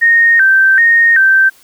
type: tone with vibrato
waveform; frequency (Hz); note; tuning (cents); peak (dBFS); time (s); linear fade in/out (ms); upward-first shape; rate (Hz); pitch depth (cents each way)
sine; 1699; G#6; +39; -5; 0.01-1.5; 20; square; 1.3; 150
effects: white hiss -46 dBFS RMS until 1.63 s